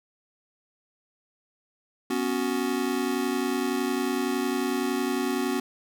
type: chord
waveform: square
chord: B suspended second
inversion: none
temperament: just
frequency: 246.9 / 277.8 / 370.4 Hz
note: B3 / C#4 / F#4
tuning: 0 / +4 / +2 cents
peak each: -30 dBFS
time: 2.1-5.6 s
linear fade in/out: 5 ms
effects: none